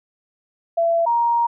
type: tone pair in turn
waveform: sine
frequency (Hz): 672 / 939.3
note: E5 / A#5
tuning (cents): +33 / +13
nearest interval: tritone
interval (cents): 580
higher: second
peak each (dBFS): -15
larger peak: neither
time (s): 0.77-1.06 / 1.06-1.47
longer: second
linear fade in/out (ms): 10
effects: none